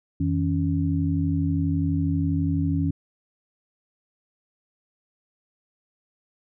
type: tone cluster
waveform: sine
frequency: 87.8 / 160 / 278.4 Hz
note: F2 / D#3 / C#4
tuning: +10 / +49 / +8 cents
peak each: -25 dBFS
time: 0.2-2.91 s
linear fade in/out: 5 ms
effects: none